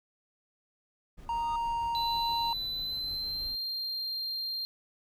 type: tone with exponential growth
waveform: triangle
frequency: 1233 Hz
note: D#6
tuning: 16 cents flat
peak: -34 dBFS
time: 1.17-1.56 s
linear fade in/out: 5 ms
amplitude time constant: 83 ms
type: noise with tremolo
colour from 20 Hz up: brown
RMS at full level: -46 dBFS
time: 1.17-3.56 s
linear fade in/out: 20 ms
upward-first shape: square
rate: 6.3 Hz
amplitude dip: 25%
type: tone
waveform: triangle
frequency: 932.3 Hz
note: A#5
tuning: in tune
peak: -27 dBFS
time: 1.29-2.53 s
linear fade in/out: 2 ms
type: tone with pitch glide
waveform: triangle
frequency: 3998 to 4187 Hz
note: B7 to C8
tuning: +20 to 0 cents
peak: -31 dBFS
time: 1.95-4.65 s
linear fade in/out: 0 ms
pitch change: +80 cents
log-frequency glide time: 2.7-3.58 s
effects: none